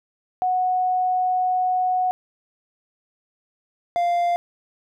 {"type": "tone pair in turn", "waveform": ["sine", "triangle"], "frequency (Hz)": [736, 696.5], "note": ["F#5", "F5"], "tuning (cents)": [-9, -5], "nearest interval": "minor second", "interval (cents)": 96, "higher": "first", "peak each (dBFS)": [-18, -16], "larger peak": "second", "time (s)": [[0.42, 2.11], [3.96, 4.36]], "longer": "first", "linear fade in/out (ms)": 0, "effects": []}